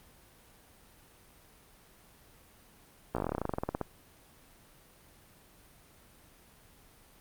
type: slowing click train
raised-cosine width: 1 ms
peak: -17 dBFS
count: 20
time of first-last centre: 3.15-3.813 s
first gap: 16 ms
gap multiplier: 1.08
effects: pink hiss -59 dBFS RMS until 7.2 s + Opus 32 kbps